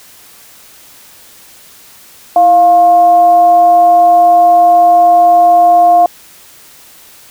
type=tone with frequency modulation; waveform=sine; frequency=702 Hz; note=F5; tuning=9 cents sharp; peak=-3 dBFS; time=2.36-6.06 s; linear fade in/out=2 ms; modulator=372 Hz; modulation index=0.24; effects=white hiss -39 dBFS RMS until 7.3 s